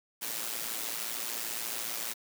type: noise with amplitude modulation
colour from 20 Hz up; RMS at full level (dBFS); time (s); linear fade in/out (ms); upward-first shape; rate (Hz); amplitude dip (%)
white; -33; 0.21-2.14; 20; sine; 114; 65
effects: high-pass 200 Hz 12 dB/octave